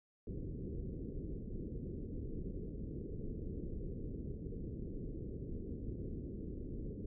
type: low-pass noise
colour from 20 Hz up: pink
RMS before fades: -43 dBFS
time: 0.27-7.06 s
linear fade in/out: 2 ms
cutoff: 450 Hz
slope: 48 dB/octave
effects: none